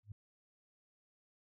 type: tone with exponential growth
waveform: sine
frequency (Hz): 103.83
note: G#2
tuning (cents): 0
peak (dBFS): -40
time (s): 0.03-0.12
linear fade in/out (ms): 5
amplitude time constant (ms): 18
effects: none